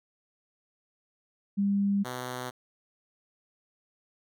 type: tone pair in turn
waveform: sine / 5% pulse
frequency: 200 / 125.99 Hz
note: G3 / B2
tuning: +35 / +35 cents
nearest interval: minor sixth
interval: 800 cents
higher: first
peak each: -23 dBFS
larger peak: neither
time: 1.57-2.04 / 2.04-2.51 s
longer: neither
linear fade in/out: 20 ms
effects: none